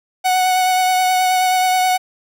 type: tone with vibrato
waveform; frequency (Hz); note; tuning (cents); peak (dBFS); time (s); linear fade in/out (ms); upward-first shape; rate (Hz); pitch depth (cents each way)
45% pulse; 740; F#5; 0; -13; 0.24-1.98; 20; sine; 9.4; 14
effects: none